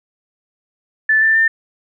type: tone with pitch steps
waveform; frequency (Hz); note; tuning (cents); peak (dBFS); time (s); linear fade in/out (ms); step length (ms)
sine; 1752 / 1775.4 / 1799.2; A6 / A6 / A6; -8 / +15 / +38; -10; 1.09-1.48; 5; 130
effects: none